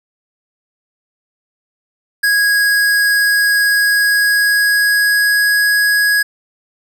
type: tone with pitch glide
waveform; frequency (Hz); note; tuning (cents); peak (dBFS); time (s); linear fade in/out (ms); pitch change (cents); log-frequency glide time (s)
square; 1653 to 1663.5; G#6 to G#6; -9 to +2; -11; 2.23-6.23; 10; +11; 3.79-5.69
effects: none